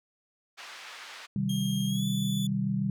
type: band-pass noise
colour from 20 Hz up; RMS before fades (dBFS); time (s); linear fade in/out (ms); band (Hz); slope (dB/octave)
pink; -45; 0.57-1.27; 20; 1200 to 4500; 12
type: chord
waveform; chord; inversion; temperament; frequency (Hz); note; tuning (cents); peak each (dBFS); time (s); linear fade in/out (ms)
sine; C minor; none; equal with one note detuned; 128.86 / 155.56 / 196; C3 / Eb3 / G3; -26 / 0 / 0; -32 / -33 / -28; 1.36-2.9; 2
type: tone with pitch glide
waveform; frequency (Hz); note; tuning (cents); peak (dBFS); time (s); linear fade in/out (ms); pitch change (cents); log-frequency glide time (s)
sawtooth; 3227 to 3459; G7 to A7; +50 to -30; -33; 1.49-2.47; 5; +120; 1.87-2.05
effects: none